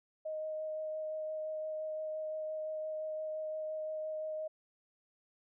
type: tone with vibrato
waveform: sine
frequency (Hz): 623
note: D#5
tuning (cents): +2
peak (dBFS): -36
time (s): 0.25-4.48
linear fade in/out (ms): 10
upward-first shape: sine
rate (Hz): 5.8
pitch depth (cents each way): 9
effects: none